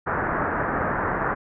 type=low-pass noise; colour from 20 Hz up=white; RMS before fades=-25 dBFS; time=0.06-1.35 s; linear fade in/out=20 ms; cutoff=1700 Hz; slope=48 dB/octave; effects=none